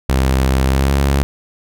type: tone with pitch glide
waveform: sawtooth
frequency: 65.9 to 69.02 Hz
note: C2 to C#2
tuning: +13 to -7 cents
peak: -8 dBFS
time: 0.09-1.23 s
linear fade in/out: 0 ms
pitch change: +80 cents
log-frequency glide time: 0.66-0.94 s
effects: none